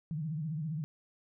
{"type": "tone with vibrato", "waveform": "sine", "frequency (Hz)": 155.56, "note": "D#3", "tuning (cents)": 0, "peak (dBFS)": -33, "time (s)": [0.11, 0.84], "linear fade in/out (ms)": 0, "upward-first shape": "sine", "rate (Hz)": 15, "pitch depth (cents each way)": 130, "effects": []}